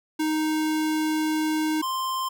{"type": "tone pair in turn", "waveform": "square", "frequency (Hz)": [311.1, 1046.4], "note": ["D#4", "C6"], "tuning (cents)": [0, 0], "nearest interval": "octave + major sixth", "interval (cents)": 2100, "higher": "second", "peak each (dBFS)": [-23, -26], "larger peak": "first", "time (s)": [[0.19, 1.82], [1.82, 2.29]], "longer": "first", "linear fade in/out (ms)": 10, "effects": []}